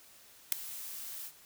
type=noise with ADSR envelope; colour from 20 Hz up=blue; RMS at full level=-21 dBFS; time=0.52-1.32 s; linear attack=3 ms; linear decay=4 ms; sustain=-22 dB; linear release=63 ms; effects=white hiss -58 dBFS RMS until 1.45 s